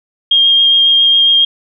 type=tone with vibrato; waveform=sine; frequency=3226 Hz; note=G7; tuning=49 cents sharp; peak=-6 dBFS; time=0.31-1.45 s; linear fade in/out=5 ms; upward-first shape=triangle; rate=7.3 Hz; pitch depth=13 cents each way; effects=none